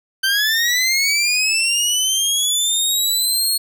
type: linear sweep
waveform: 20% pulse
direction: up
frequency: 1538 to 4330 Hz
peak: -10 dBFS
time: 0.23-3.58 s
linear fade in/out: 10 ms
effects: none